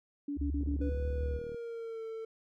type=tone bursts; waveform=sine; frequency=286.8 Hz; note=D4; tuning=41 cents flat; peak=-33 dBFS; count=5; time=0.28-0.894 s; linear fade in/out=5 ms; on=94 ms; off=36 ms
type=tone with vibrato; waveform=sine; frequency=71.2 Hz; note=C#2; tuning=47 cents sharp; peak=-31 dBFS; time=0.36-1.4 s; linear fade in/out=50 ms; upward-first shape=triangle; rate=13 Hz; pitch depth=100 cents each way
type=click train; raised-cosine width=3 ms; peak=-34 dBFS; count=37; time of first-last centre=0.61-1.545 s; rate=38.5 Hz
type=tone with pitch glide; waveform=triangle; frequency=493.4 to 447.3 Hz; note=B4 to A4; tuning=-2 to +28 cents; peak=-36 dBFS; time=0.81-2.25 s; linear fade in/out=5 ms; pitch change=-170 cents; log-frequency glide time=1.11-2.05 s
effects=none